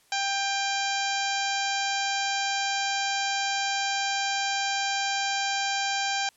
harmonic tone with a mistuned harmonic, 790 Hz, G5, 13 cents sharp, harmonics 1 / 2 / 3 / 4 / 5 / 6 / 7 / 8 / 9, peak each -29 / -32 / -34 / -35 / -36 / -37 / -37 / -38 / -39 dBFS, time 0.12-6.29 s, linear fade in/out 2 ms, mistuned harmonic 3, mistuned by +18 cents, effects white hiss -62 dBFS RMS until 6.36 s + low-pass 11000 Hz 12 dB/octave

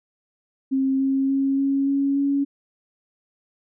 sine tone with pitch steps, 267.3 / 269.8 / 272.3 / 274.8 / 277.4 / 279.9 Hz, C4 / C#4 / C#4 / C#4 / C#4 / C#4, +37 / -47 / -31 / -15 / +1 / +17 cents, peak -18 dBFS, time 0.71-2.45 s, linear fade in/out 20 ms, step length 290 ms, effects none

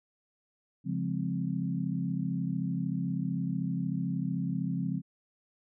sine chord, Db major seventh, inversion none, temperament equal, 138.59 / 174.61 / 207.7 / 261.6 Hz, Db3 / F3 / Ab3 / C4, 0 / 0 / 0 / 0 cents, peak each -35 / -32 / -37 / -36 dBFS, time 0.84-5.02 s, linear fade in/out 50 ms, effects none

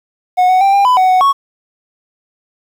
triangle tone with pitch steps, 730 / 743 / 786 / 799 / 1001 / 746 / 741 / 1108 Hz, F#5 / F#5 / G5 / G5 / B5 / F#5 / F#5 / C#6, -24 / +7 / +4 / +33 / +23 / +14 / +2 / -1 cents, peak -5 dBFS, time 0.37-1.33 s, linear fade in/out 20 ms, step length 120 ms, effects 7-bit

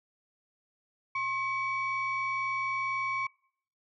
sine tone pair together, 1071.8 / 2271 Hz, C6 / C#7, +41 / +41 cents, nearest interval octave + minor second, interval 1300 cents, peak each -30 / -31 dBFS, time 1.15-3.27 s, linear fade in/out 5 ms, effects noise-tail reverb RT60 0.6 s tail -25 dB re dry + tanh soft clip ceiling -24 dBFS

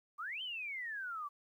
sine exponential two-way sweep, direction up then down, 1128 to 3157 to 1128 Hz, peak -39 dBFS, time 0.18-1.29 s, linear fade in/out 20 ms, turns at 0.42 s, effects 12-bit

